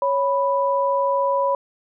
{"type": "tone pair together", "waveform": "sine", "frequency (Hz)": [554.4, 987.8], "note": ["C#5", "B5"], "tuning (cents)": [0, 0], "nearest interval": "minor seventh", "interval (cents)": 1000, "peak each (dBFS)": -20, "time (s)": [0.02, 1.55], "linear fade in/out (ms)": 2, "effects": []}